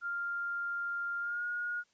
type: tone with pitch glide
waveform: sine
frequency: 1396.9 to 1437 Hz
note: F6 to F6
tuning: 0 to +49 cents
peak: -33 dBFS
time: 0.01-1.84 s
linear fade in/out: 50 ms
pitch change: +49 cents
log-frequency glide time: 1.2-1.44 s
effects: white hiss -72 dBFS RMS until 1.93 s + resampled to 16000 Hz